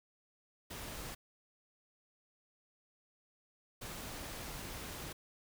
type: noise bursts at uneven times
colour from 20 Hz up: pink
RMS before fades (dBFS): -45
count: 2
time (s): 0.7-1.15 / 3.81-5.13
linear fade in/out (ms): 10
effects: none